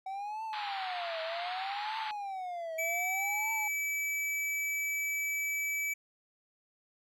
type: tone with vibrato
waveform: triangle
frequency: 757 Hz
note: F#5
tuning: 39 cents sharp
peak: -34 dBFS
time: 0.06-3.68 s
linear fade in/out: 5 ms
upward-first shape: triangle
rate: 0.65 Hz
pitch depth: 290 cents each way
type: band-pass noise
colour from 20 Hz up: pink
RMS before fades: -41 dBFS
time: 0.53-2.11 s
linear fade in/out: 0 ms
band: 800 to 4500 Hz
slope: 96 dB/octave
type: tone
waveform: square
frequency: 2300 Hz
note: D7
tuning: 37 cents flat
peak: -32 dBFS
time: 2.78-5.94 s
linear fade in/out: 10 ms
effects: none